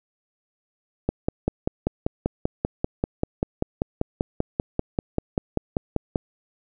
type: click train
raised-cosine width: 2 ms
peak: -8 dBFS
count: 27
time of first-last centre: 1.09-6.158 s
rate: 5.13 Hz
effects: none